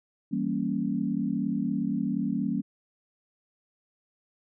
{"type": "chord", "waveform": "sine", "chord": "E diminished seventh", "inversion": "none", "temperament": "equal", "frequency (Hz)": [164.81, 196, 233.1, 277.2], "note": ["E3", "G3", "Bb3", "Db4"], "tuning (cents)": [0, 0, 0, 0], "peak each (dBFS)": [-35, -30, -30, -31], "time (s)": [0.31, 2.62], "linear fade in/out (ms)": 20, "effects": []}